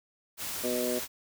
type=noise; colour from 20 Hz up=white; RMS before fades=-36 dBFS; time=0.37-1.08 s; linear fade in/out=50 ms
type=harmonic tone; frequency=123.47 Hz; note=B2; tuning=in tune; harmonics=2 / 3 / 4 / 5; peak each=-34 / -34 / -34 / -34 dBFS; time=0.63-1 s; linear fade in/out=20 ms
effects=none